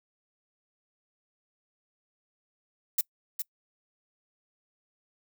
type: noise with echo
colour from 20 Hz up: violet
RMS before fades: -24 dBFS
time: 2.98-3.01 s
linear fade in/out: 5 ms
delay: 410 ms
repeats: 1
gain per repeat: -7 dB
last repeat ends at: 3.42 s
effects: noise-tail reverb RT60 0.1 s tail -25 dB re dry